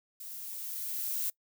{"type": "noise with level ramp", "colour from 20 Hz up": "violet", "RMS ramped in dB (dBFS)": [-44, -32], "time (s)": [0.2, 1.3], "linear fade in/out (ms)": 5, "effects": ["noise-tail reverb RT60 0.1 s tail -23 dB re dry"]}